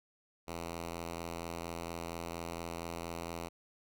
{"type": "tone", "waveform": "5% pulse", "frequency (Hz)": 84.3, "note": "E2", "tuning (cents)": 39, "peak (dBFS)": -28, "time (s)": [0.47, 3.49], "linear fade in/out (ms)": 20, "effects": []}